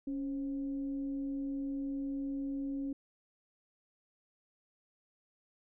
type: tone with frequency modulation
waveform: sine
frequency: 277.2 Hz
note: C#4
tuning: in tune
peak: -34 dBFS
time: 0.07-2.93 s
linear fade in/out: 5 ms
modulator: 252 Hz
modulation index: 0.25
effects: none